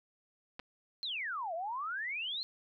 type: clicks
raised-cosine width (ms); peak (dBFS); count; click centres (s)
0.3; -28; 2; 0.594 / 0.598
type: exponential two-way sweep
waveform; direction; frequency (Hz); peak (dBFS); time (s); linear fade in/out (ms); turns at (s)
sine; down then up; 4276 to 637 to 4276; -35; 1.03-2.43; 0; 1.54
effects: none